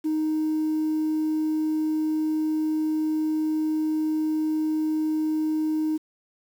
sine tone, 311.1 Hz, D#4, in tune, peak -20 dBFS, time 0.04-5.98 s, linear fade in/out 20 ms, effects tanh soft clip ceiling -20 dBFS + 8-bit

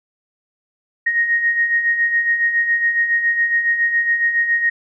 sine beating tone pair, 1863 / 1870.2 Hz, A#6 / A#6, -2 / +5 cents, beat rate 7.2 Hz, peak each -23 / -15 dBFS, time 1.06-4.7 s, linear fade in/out 10 ms, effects none

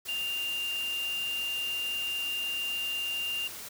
sine tone in noise, 2794 Hz, F7, in tune, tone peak -30 dBFS, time 0.08-3.48 s, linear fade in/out 10 ms, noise white, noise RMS -42 dBFS, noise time 0.05-3.69 s, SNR +9 dB, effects none

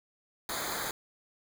pink noise with comb filter, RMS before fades -35 dBFS, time 0.49-0.91 s, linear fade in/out 2 ms, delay 0.36 ms, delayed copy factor -0.85, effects none

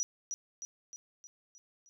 sine tone with echo, 5860 Hz, F#8, 18 cents flat, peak -29 dBFS, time 0-0.03 s, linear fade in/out 0 ms, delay 310 ms, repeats 6, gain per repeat -5 dB, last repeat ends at 1.89 s, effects none

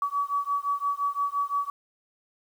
sine beating tone pair, 1136 / 1141.8 Hz, C#6 / D6, +42 / -49 cents, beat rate 5.8 Hz, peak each -28 / -28 dBFS, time 0.02-1.7 s, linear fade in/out 2 ms, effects 9-bit

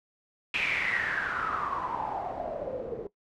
white noise with low-pass filter sweep, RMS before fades -32 dBFS, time 0.54-3.07 s, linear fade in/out 2 ms, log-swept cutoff 2600 to 420 Hz, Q 8.3, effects noise-tail reverb RT60 0.1 s tail -17 dB re dry

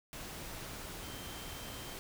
sine tone in noise, 3136 Hz, G7, in tune, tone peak -53 dBFS, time 1.03-1.94 s, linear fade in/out 0 ms, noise pink, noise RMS -45 dBFS, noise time 0.13-1.99 s, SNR -11 dB, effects none

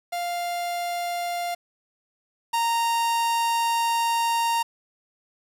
45% pulse tone pair in turn, 698.5 / 927.6 Hz, F5 / A#5, 0 / -9 cents, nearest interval perfect fourth, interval 491 cents, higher second, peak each -26 / -21 dBFS, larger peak second, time 0.12-1.55 / 2.53-4.63 s, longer second, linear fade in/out 10 ms, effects resampled to 32000 Hz + 8-bit

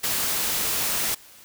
white noise, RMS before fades -25 dBFS, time 0.03-1.15 s, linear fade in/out 10 ms, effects white hiss -49 dBFS RMS until 1.44 s

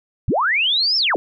sine linear two-way sweep, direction up then down, 47 to 5430 to 249.1 Hz, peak -15 dBFS, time 0.28-1.16 s, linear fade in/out 0 ms, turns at 0.97 s, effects none

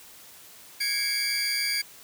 40% pulse tone cluster, 1655 / 2166 / 2293 / 4745 Hz, G#6 / C#7 / D7 / D8, -6 / -41 / -42 / +17 cents, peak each -34 / -32 / -32 / -26 dBFS, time 0.8-1.82 s, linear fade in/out 10 ms, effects white hiss -49 dBFS RMS until 2.03 s + high-pass 60 Hz 12 dB/octave

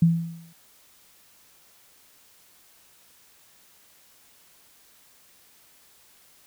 sine tone with exponential decay, 166.8 Hz, E3, 21 cents sharp, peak -12 dBFS, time 0.02-0.53 s, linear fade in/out 5 ms, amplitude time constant 110 ms, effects white hiss -57 dBFS RMS until 6.46 s

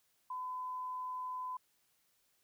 sine tone, 1011 Hz, B5, 40 cents sharp, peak -38 dBFS, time 0.3-1.57 s, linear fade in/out 5 ms, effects white hiss -75 dBFS RMS until 2.43 s

